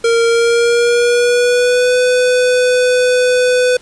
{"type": "tone with pitch glide", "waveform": "square", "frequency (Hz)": [463.3, 499.4], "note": ["A#4", "B4"], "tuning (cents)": [-11, 19], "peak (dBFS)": -10, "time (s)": [0.04, 3.77], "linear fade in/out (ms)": 5, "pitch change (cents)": 130, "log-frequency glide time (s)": [0.27, 1.97], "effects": ["pink hiss -43 dBFS RMS until 3.81 s", "resampled to 22050 Hz"]}